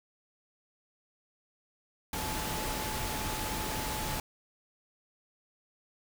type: tone in noise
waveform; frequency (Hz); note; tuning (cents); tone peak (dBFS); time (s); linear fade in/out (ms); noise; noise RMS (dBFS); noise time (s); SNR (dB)
sine; 864; A5; -32; -40; 2.13-4.2; 2; pink; -35; 2.13-4.2; -8
effects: none